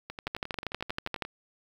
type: two click trains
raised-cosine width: 0.3 ms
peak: -22 / -15 dBFS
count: 14 / 13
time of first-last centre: 0.1-1.25 / 0.27-1.222 s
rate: 11.3 / 12.6 Hz
effects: 8-bit